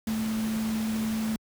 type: tone in noise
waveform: sine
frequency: 220 Hz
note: A3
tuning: in tune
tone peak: -26 dBFS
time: 0.07-1.36 s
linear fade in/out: 2 ms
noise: pink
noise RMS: -38 dBFS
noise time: 0.07-1.36 s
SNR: +9 dB
effects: high-pass 60 Hz 12 dB/octave